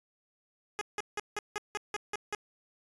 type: tone bursts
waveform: 10% pulse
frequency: 416.7 Hz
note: G#4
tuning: 6 cents sharp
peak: -24 dBFS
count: 9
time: 0.79-2.348 s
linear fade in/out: 0 ms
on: 22 ms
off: 170 ms
effects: resampled to 22050 Hz